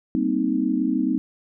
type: chord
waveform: sine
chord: C minor seventh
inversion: second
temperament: equal with one note detuned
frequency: 196 / 233.1 / 260.1 / 311.1 Hz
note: G3 / Bb3 / C4 / Eb4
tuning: 0 / 0 / -10 / 0 cents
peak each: -28 / -26 / -23 / -24 dBFS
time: 0.15-1.18 s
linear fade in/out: 0 ms
effects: none